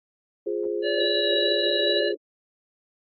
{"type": "chord", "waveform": "sine", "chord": "F minor", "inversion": "none", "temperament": "equal", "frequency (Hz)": [349.2, 415.3, 523.3], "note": ["F4", "Ab4", "C5"], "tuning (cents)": [0, 0, 0], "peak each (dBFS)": [-29, -27, -33], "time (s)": [0.46, 2.15], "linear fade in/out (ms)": 10}
{"type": "harmonic tone", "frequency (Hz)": 575, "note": "D5", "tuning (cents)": -37, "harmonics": [1, 3, 5, 7], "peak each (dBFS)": [-26, -31, -33, -34], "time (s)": [0.82, 2.13], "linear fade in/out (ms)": 50}
{"type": "tone with vibrato", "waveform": "sine", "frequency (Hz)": 3900, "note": "B7", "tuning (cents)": -23, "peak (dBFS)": -25, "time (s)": [0.99, 2], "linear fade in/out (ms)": 20, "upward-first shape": "triangle", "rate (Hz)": 2.4, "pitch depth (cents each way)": 13}
{"effects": ["AAC 32 kbps"]}